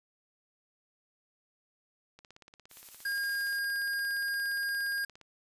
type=click train; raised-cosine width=0.2 ms; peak=-35 dBFS; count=53; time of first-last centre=2.19-5.213 s; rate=17.2 Hz
type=noise with tremolo; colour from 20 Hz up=blue; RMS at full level=-48 dBFS; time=2.69-3.6 s; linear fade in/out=50 ms; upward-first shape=sine; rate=13 Hz; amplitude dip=40%
type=tone; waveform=square; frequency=1620 Hz; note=G#6; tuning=43 cents flat; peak=-31 dBFS; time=3.05-5.05 s; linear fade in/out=5 ms
effects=resampled to 32000 Hz